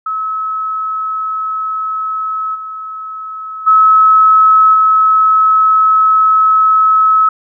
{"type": "tone with level steps", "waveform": "sine", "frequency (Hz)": 1291, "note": "E6", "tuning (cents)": -37, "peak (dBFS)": [-15, -22, -4, -6], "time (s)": [0.06, 7.29], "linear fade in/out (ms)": 5, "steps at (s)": [2.54, 3.66, 4.73], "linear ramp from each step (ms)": 20, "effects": []}